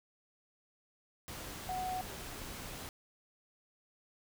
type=tone in noise; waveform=sine; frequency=740 Hz; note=F#5; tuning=in tune; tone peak=-35 dBFS; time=1.69-2.01 s; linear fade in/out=0 ms; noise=pink; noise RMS=-45 dBFS; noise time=1.28-2.89 s; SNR=+7 dB; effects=none